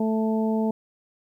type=harmonic tone; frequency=220 Hz; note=A3; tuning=in tune; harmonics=1 / 2 / 3 / 4; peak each=-22 / -28 / -32 / -34 dBFS; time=0-0.71 s; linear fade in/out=5 ms; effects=10-bit

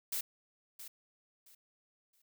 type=noise with echo; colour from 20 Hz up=blue; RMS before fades=-36 dBFS; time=0.12-0.21 s; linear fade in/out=5 ms; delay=670 ms; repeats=3; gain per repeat=-12 dB; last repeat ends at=2.22 s; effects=none

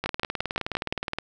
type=two click trains; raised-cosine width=0.3 ms; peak=-12 / -10 dBFS; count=23 / 6; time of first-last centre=0.04-1.186 / 0.06-0.925 s; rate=19.2 / 5.78 Hz; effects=none

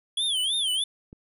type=tone with vibrato; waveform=square; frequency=3295 Hz; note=G#7; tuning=14 cents flat; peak=-24 dBFS; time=0.17-0.84 s; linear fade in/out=5 ms; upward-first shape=sine; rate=3.2 Hz; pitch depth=180 cents each way
type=click; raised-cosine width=3 ms; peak=-31 dBFS; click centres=1.129 s
effects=resampled to 32000 Hz

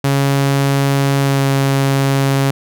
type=tone with pitch glide; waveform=sawtooth; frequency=138.59 to 137 Hz; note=C#3 to C#3; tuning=0 to -20 cents; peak=-8 dBFS; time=0.04-2.51 s; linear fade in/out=5 ms; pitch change=-20 cents; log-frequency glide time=1.19-1.47 s; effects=none

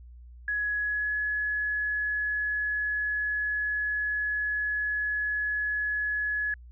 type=tone with pitch glide; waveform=sine; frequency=1679 to 1695.6 Hz; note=G#6 to G#6; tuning=+18 to +35 cents; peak=-26 dBFS; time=0.48-6.54 s; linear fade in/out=2 ms; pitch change=+17 cents; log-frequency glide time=0.79-1.13 s; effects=added 60 Hz sine -45 dBFS peak until 6.71 s

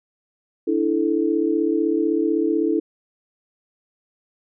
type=chord; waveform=sine; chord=D suspended second; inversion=none; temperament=equal with one note detuned; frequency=293.7 / 329.6 / 437.2 Hz; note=D4 / E4 / A4; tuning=0 / 0 / -11 cents; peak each=-23 / -20 / -23 dBFS; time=0.67-2.8 s; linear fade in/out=10 ms; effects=none

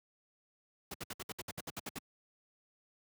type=noise bursts; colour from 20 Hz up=pink; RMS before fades=-41 dBFS; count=12; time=0.91-1.987 s; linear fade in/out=5 ms; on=32 ms; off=63 ms; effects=high-pass 100 Hz 12 dB/octave

